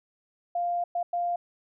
sine tone bursts at uneven times, 698.5 Hz, F5, in tune, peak -25 dBFS, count 3, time 0.55-0.84 / 0.95-1.03 / 1.13-1.36 s, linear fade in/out 5 ms, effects none

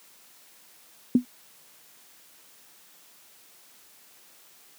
sine tone with exponential decay, 246.9 Hz, B3, in tune, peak -10 dBFS, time 1.15-1.25 s, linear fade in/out 2 ms, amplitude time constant 20 ms, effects white hiss -55 dBFS RMS until 4.78 s + high-pass 150 Hz 12 dB/octave

